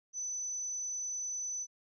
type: tone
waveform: sine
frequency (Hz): 6010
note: F#8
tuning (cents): +26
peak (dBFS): -35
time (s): 0.13-1.67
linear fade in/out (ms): 50
effects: none